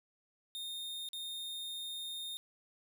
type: tone with dropouts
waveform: 45% pulse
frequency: 3667 Hz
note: A#7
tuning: 29 cents flat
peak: -40 dBFS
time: 0.55-2.37 s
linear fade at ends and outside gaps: 0 ms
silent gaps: 1.088-1.132 s
effects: none